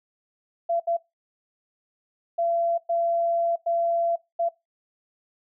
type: tone bursts at uneven times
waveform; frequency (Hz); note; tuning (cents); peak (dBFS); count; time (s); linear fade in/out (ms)
sine; 679; F5; -49; -21; 6; 0.69-0.8 / 0.87-0.97 / 2.38-2.78 / 2.89-3.56 / 3.66-4.16 / 4.39-4.49; 10
effects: noise-tail reverb RT60 0.2 s tail -20 dB re dry